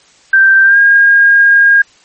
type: tone with pitch glide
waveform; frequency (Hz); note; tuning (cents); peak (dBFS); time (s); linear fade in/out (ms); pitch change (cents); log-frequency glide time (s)
sine; 1568 to 1622.4; G6 to G#6; 0 to -41; -3; 0.33-1.82; 5; +59; 0.64-0.78
effects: white hiss -46 dBFS RMS until 2.04 s + MP3 32 kbps